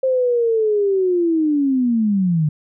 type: linear sweep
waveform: sine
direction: down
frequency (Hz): 529 to 146.4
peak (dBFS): -14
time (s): 0.03-2.49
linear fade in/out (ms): 5
effects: none